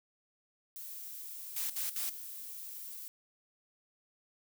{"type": "noise", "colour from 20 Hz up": "violet", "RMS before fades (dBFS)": -45, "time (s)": [0.76, 3.08], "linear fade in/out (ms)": 0}
{"type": "noise bursts", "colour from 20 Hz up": "blue", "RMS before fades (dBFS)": -36, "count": 3, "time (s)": [1.56, 2.098], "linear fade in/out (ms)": 5, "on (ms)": 140, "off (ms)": 59}
{"effects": []}